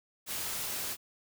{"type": "noise", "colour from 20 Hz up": "white", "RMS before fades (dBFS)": -36, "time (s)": [0.26, 0.97], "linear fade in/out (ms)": 50, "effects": []}